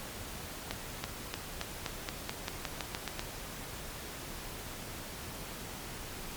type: accelerating click train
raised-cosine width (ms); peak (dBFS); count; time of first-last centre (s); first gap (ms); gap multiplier
0.2; -16; 13; 0.71-3.194; 330; 0.91
effects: pink hiss -43 dBFS RMS until 6.36 s + MP3 96 kbps

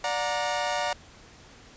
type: chord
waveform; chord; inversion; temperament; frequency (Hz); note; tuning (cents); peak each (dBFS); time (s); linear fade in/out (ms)
sawtooth; D augmented; none; equal with one note detuned; 587.3 / 725.6 / 932.3; D5 / F#5 / A#5; 0 / -34 / 0; -27 / -26 / -27; 0.04-0.93; 2
effects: pink hiss -51 dBFS RMS until 1.76 s + resampled to 16000 Hz

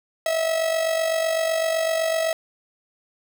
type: tone with amplitude modulation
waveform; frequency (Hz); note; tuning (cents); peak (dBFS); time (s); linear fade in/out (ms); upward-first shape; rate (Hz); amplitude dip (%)
45% pulse; 649; E5; -27; -18; 0.26-2.33; 2; sine; 47.9; 55
effects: none

